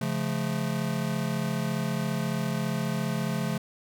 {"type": "chord", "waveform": "square", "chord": "Db augmented", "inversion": "none", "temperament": "just", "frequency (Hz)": [138.59, 173.24, 216.5], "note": ["Db3", "F3", "A3"], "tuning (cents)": [0, -14, -28], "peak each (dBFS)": -32, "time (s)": [0.01, 3.58], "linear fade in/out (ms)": 5, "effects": []}